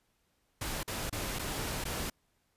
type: noise with dropouts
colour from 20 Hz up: pink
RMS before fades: -36 dBFS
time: 0.61-2.1 s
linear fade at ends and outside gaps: 5 ms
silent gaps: 0.832-0.877 / 1.097-1.126 / 1.388-1.392 / 1.841-1.852 s
effects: pink hiss -75 dBFS RMS until 2.56 s + resampled to 32000 Hz